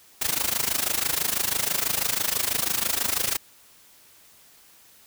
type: noise with amplitude modulation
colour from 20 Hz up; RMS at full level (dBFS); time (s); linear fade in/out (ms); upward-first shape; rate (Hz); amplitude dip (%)
white; -22; 0.21-3.37; 10; sine; 26.1; 85
effects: white hiss -54 dBFS RMS until 5.06 s